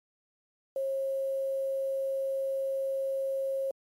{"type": "tone with quantisation", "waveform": "sine", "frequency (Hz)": 540, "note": "C#5", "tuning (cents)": -45, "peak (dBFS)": -28, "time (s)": [0.76, 3.71], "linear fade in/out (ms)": 2, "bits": 9, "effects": ["MP3 64 kbps"]}